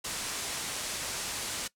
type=low-pass noise; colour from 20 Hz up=white; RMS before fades=-36 dBFS; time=0.04-1.68 s; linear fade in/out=10 ms; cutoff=9600 Hz; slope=24 dB/octave; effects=noise-tail reverb RT60 0.1 s tail -20 dB re dry